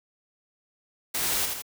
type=noise with echo; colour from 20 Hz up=white; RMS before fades=-28 dBFS; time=1.14-1.46 s; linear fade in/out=10 ms; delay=81 ms; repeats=2; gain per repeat=-4 dB; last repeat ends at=1.622 s; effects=none